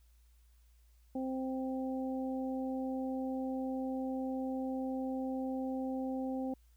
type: harmonic tone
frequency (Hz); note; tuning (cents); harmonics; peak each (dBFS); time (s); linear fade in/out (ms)
261.6; C4; 0; 1 / 2 / 3; -35 / -41 / -45; 1.15-6.54; 5
effects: added 58 Hz sine -61 dBFS peak until 6.76 s + white hiss -75 dBFS RMS until 6.76 s